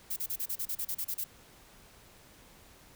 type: noise bursts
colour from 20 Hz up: violet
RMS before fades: -34 dBFS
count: 12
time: 0.1-1.243 s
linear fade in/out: 10 ms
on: 65 ms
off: 33 ms
effects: pink hiss -57 dBFS RMS until 2.95 s